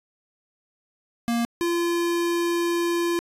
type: tone pair in turn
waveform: square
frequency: 234.5 / 343.1 Hz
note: A#3 / F4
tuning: +11 / -31 cents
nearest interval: perfect fifth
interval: 658 cents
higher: second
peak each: -22 dBFS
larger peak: neither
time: 1.28-1.45 / 1.61-3.19 s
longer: second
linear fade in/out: 0 ms
effects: resampled to 32000 Hz